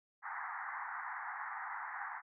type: band-pass noise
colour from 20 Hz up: pink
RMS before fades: -43 dBFS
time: 0.22-2.22 s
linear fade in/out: 50 ms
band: 770 to 2000 Hz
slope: 96 dB/octave
effects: none